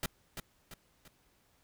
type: noise with echo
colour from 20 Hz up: pink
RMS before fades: -34 dBFS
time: 0.03-0.06 s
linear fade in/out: 2 ms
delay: 340 ms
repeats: 3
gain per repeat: -7 dB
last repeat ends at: 1.08 s
effects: pink hiss -70 dBFS RMS until 1.63 s